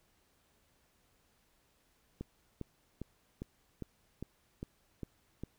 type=click train; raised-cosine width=3 ms; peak=-27 dBFS; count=9; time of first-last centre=2.21-5.436 s; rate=2.48 Hz; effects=pink hiss -72 dBFS RMS until 5.58 s